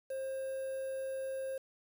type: tone with quantisation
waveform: triangle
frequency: 532 Hz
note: C5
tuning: 29 cents sharp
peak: -34 dBFS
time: 0.1-1.58 s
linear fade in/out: 5 ms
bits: 9
effects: none